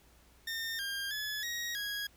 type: tone with pitch steps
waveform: 20% pulse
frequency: 1821 / 1605 / 1710 / 1890 / 1653 Hz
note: A#6 / G6 / A6 / A#6 / G#6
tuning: -41 / +40 / -50 / +23 / -9 cents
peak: -30 dBFS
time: 0.47-2.07 s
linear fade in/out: 5 ms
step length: 320 ms
effects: added 60 Hz sine -64 dBFS peak until 2.16 s + pink hiss -64 dBFS RMS until 2.16 s